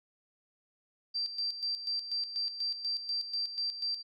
sine tone with tremolo, 4699 Hz, D8, in tune, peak -30 dBFS, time 1.14-4.03 s, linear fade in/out 20 ms, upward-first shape square, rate 4.1 Hz, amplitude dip 65%, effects none

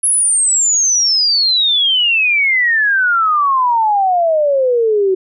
sine exponential sweep, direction down, 10850 to 370 Hz, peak -10 dBFS, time 0.03-5.15 s, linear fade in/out 10 ms, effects none

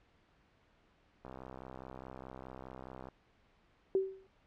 click train, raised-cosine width 1 ms, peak -33 dBFS, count 120, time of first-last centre 1.25-3.086 s, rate 64.8 Hz
sine tone with exponential decay, 383.4 Hz, G4, 38 cents flat, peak -24 dBFS, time 3.95-4.27 s, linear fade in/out 1 ms, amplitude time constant 69 ms
effects pink hiss -69 dBFS RMS until 4.46 s + low-pass 3000 Hz 12 dB/octave

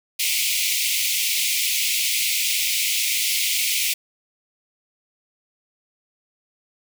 pink high-pass noise, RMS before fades -22 dBFS, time 0.19-3.94 s, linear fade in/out 10 ms, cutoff 2100 Hz, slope 96 dB/octave, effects none

